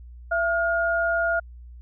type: tone pair together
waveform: sine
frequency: 671.6 / 1423 Hz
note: E5 / F6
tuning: +32 / +32 cents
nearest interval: octave + minor second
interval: 1300 cents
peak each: -23 dBFS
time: 0.31-1.4 s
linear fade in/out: 10 ms
effects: added 60 Hz sine -40 dBFS peak until 1.81 s